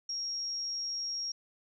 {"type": "tone", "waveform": "sine", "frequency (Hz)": 5588, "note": "F8", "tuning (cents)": 0, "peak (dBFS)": -33, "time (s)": [0.09, 1.32], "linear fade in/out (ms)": 5, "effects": []}